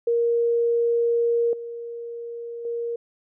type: tone with level steps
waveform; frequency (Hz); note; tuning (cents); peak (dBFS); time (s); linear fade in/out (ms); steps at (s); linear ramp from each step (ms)
sine; 469; A#4; +11; -18 / -31 / -25; 0.07-2.96; 5; 1.53 / 2.65; 2
effects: none